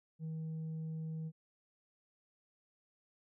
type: tone with tanh clipping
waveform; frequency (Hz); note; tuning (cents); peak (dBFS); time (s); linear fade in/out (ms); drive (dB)
sine; 159.4; D#3; +42; -39; 0.19-1.32; 50; 2
effects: none